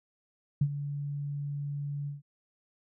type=tone with ADSR envelope; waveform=sine; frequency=143.5 Hz; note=D3; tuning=40 cents flat; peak=-20 dBFS; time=0.61-2.22 s; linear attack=6 ms; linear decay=62 ms; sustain=-12 dB; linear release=150 ms; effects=none